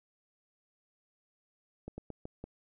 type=slowing click train; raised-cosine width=2 ms; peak=-28 dBFS; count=5; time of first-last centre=1.88-2.44 s; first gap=100 ms; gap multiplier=1.23; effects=none